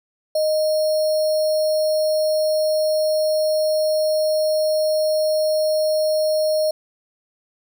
sine tone with sample-and-hold, 620 Hz, D#5, 6 cents flat, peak -16 dBFS, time 0.35-6.71 s, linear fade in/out 5 ms, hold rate 4900 Hz, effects none

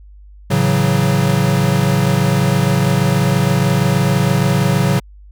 square chord, F# minor seventh, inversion first, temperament equal, 110 / 138.59 / 164.81 / 185 Hz, A2 / C#3 / E3 / F#3, 0 / 0 / 0 / 0 cents, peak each -20 / -16 / -22 / -18 dBFS, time 0.5-5 s, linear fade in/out 10 ms, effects added 50 Hz sine -37 dBFS peak until 5.31 s

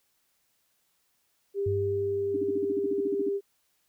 sine tone, 398.6 Hz, G4, 29 cents sharp, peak -26 dBFS, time 1.54-3.41 s, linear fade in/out 50 ms
sine tone with exponential decay, 98 Hz, G2, in tune, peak -27 dBFS, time 1.66-3.27 s, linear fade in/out 5 ms, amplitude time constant 350 ms
sine tone bursts, 293.7 Hz, D4, in tune, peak -27 dBFS, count 14, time 2.34-3.29 s, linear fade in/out 5 ms, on 27 ms, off 44 ms
effects white hiss -72 dBFS RMS until 3.88 s

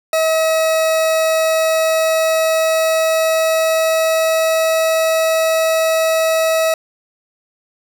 40% pulse tone with pitch glide, 641 to 644.7 Hz, E5 to E5, -49 to -39 cents, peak -12 dBFS, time 0.13-6.74 s, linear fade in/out 2 ms, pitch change +10 cents, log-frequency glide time 0.91-4.76 s, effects none

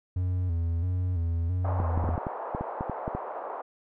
triangle tone with vibrato, 87.31 Hz, F2, in tune, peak -23 dBFS, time 0.16-2.16 s, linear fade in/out 5 ms, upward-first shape square, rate 1.5 Hz, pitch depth 69 cents each way
pink band-pass noise, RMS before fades -36 dBFS, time 1.64-3.62 s, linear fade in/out 10 ms, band 560 to 1000 Hz, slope 24 dB/octave
clicks, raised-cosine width 3 ms, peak -18 dBFS, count 12, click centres 1.801 / 1.976 / 2.041 / 2.09 / 2.179 / 2.268 / 2.549 / 2.61 / 2.809 / 2.897 / 3.079 / 3.15 s
effects none

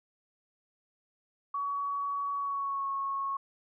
sine tone with pitch glide, 1128 to 1098.4 Hz, C#6 to C#6, +30 to -16 cents, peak -30 dBFS, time 1.54-3.37 s, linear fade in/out 5 ms, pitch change -46 cents, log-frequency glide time 2.36-2.88 s, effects none

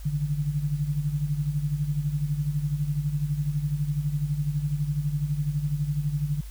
sine tone with tremolo, 146.83 Hz, D3, in tune, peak -21 dBFS, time 0.05-6.41 s, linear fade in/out 10 ms, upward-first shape sine, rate 12 Hz, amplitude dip 70%, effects added 50 Hz sine -36 dBFS peak until 6.5 s + white hiss -52 dBFS RMS until 6.5 s

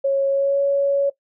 sine tone with pitch glide, 549 to 559.2 Hz, C#5 to C#5, -17 to +15 cents, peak -15 dBFS, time 0.04-1.1 s, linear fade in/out 10 ms, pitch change +32 cents, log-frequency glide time 0.28-0.61 s, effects noise-tail reverb RT60 0.1 s tail -17 dB re dry

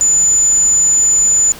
sine tone, 7000 Hz, A8, 10 cents flat, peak -8 dBFS, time 0.01-1.52 s, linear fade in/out 0 ms, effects pink hiss -33 dBFS RMS until 1.59 s

